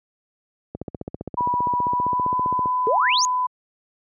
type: click train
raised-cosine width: 2 ms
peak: -16 dBFS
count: 30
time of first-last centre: 0.75-2.658 s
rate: 15.2 Hz
type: tone with pitch glide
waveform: sine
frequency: 980 to 1002.3 Hz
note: B5 to B5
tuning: -14 to +25 cents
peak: -19 dBFS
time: 1.37-3.47 s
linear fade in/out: 10 ms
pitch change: +39 cents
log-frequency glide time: 1.87-2.36 s
type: exponential sweep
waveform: sine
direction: up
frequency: 406.3 to 6870 Hz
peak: -18 dBFS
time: 2.87-3.25 s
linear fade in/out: 0 ms
effects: high-pass 80 Hz 12 dB/octave